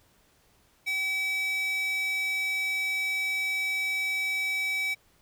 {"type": "tone with high-pass filter", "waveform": "square", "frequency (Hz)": 765, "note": "G5", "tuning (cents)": -42, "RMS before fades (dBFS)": -29, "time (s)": [0.86, 4.95], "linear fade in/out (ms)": 20, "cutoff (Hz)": 2500, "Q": 7, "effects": ["pink hiss -64 dBFS RMS until 5.21 s"]}